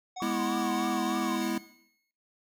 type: harmonic tone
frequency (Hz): 740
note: F#5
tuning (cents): 0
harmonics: 1 / 3 / 5 / 7 / 9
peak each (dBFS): -36 / -52 / -48 / -53 / -50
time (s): 0.16-1.49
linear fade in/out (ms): 10
type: tone with vibrato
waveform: triangle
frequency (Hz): 1111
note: C#6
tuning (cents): +4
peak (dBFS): -34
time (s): 0.2-1.36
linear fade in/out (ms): 5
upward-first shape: triangle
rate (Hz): 3.3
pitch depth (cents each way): 140
type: chord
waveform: square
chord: E major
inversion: first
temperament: equal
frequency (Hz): 207.7 / 246.9 / 329.6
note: G#3 / B3 / E4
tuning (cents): 0 / 0 / 0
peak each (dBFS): -34 / -34 / -33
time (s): 0.22-1.58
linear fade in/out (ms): 2
type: tone with exponential decay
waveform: 25% pulse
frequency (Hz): 2175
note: C#7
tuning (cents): -33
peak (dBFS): -38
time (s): 1.42-2.11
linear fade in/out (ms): 1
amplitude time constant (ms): 150
effects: noise-tail reverb RT60 0.6 s tail -17 dB re dry